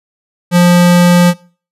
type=tone; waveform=square; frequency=175.9 Hz; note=F3; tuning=13 cents sharp; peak=-5 dBFS; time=0.51-1.34 s; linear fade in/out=50 ms; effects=noise-tail reverb RT60 0.4 s tail -22 dB re dry + resampled to 32000 Hz